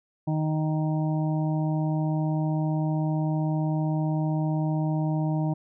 harmonic tone, 155.56 Hz, D#3, in tune, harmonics 1 / 2 / 4 / 5 / 6, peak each -24 / -30 / -36 / -38 / -40 dBFS, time 0.27-5.54 s, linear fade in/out 10 ms, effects none

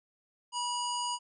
harmonic tone, 970 Hz, B5, 31 cents flat, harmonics 1 / 3 / 5 / 7 / 9, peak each -33 / -38 / -40 / -41 / -43 dBFS, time 0.52-1.19 s, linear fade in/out 50 ms, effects none

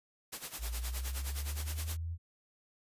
white noise with tremolo, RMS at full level -40 dBFS, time 0.32-1.97 s, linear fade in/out 10 ms, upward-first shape sine, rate 9.6 Hz, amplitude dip 80%
sine linear sweep, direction up, 56 to 85.2 Hz, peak -35 dBFS, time 0.58-2.18 s, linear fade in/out 50 ms
effects resampled to 32000 Hz

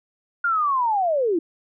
sine linear sweep, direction down, 1429 to 311.1 Hz, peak -18 dBFS, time 0.44-1.39 s, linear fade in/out 5 ms, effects none

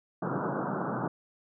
pink band-pass noise, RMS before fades -32 dBFS, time 0.22-1.08 s, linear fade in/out 5 ms, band 120 to 1500 Hz, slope 96 dB/octave, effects none

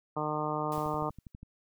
harmonic tone, 151.9 Hz, D#3, 41 cents flat, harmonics 1 / 2 / 3 / 4 / 5 / 6 / 7 / 8, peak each -38 / -38 / -38 / -38 / -38 / -38 / -38 / -38 dBFS, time 0.16-1.1 s, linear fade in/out 10 ms
white noise with exponential decay, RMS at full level -47 dBFS, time 0.72-1.32 s, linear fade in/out 0 ms, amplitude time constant 130 ms
click train, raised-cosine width 5 ms, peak -33 dBFS, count 9, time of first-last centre 0.78-1.43 s, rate 12.3 Hz
effects none

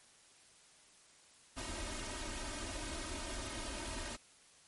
pink noise with comb filter, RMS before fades -42 dBFS, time 1.56-4.17 s, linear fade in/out 20 ms, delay 3.2 ms, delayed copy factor +1, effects white hiss -63 dBFS RMS until 4.67 s + MP3 48 kbps

